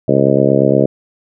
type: harmonic tone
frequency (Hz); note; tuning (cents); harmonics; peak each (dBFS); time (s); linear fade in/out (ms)
68.5; C#2; -20; 2 / 3 / 4 / 5 / 6 / 7 / 8 / 9; -17 / -17 / -17 / -17 / -17 / -17 / -17 / -17; 0.08-0.86; 5
effects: none